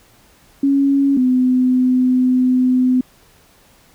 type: tone pair in turn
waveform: sine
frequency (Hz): 277.2 / 253.9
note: C#4 / B3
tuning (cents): 0 / +48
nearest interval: major second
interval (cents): 152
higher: first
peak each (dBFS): -11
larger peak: neither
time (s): 0.63-1.17 / 1.17-3.01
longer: second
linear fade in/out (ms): 5
effects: pink hiss -51 dBFS RMS until 3.94 s